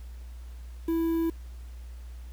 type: tone with quantisation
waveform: triangle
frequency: 329.6 Hz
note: E4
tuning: in tune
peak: -22 dBFS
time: 0.88-1.3 s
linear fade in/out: 5 ms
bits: 8
effects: added 60 Hz sine -39 dBFS peak until 2.32 s + pink hiss -59 dBFS RMS until 2.32 s